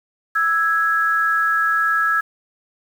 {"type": "tone pair together", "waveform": "sine", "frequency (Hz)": [1319.6, 1661.2], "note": ["E6", "G#6"], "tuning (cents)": [1, 0], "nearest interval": "major third", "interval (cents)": 399, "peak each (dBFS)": -18, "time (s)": [0.35, 2.21], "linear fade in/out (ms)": 10, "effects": ["7-bit"]}